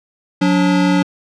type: tone pair together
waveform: square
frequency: 181.3 / 287.8 Hz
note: F#3 / D4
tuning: -35 / -35 cents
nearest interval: minor sixth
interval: 800 cents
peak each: -15 dBFS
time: 0.41-1.03 s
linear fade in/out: 10 ms
effects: low-pass 5000 Hz 12 dB/octave